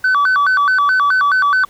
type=tone with vibrato; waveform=sine; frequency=1318.5 Hz; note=E6; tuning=in tune; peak=-8 dBFS; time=0.04-1.65 s; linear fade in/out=5 ms; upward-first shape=square; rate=4.7 Hz; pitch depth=240 cents each way; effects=tanh soft clip ceiling -9 dBFS + pink hiss -48 dBFS RMS until 1.69 s